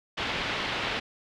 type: low-pass noise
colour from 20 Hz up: white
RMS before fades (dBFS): -31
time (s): 0.17-1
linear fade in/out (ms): 10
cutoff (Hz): 3500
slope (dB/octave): 24
effects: none